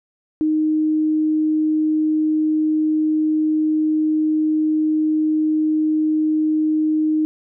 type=tone; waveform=sine; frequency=310 Hz; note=D#4; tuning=6 cents flat; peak=-15 dBFS; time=0.41-7.25 s; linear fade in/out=0 ms; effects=none